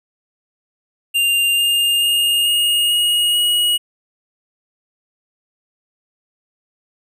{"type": "tone with pitch steps", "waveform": "square", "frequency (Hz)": [2794, 2815, 2836, 2858, 2879, 2901], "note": ["F7", "F7", "F7", "F7", "F#7", "F#7"], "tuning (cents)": [0, 13, 26, 39, -48, -35], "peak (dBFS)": -14, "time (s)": [1.14, 3.78], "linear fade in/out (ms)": 20, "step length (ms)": 440, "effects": []}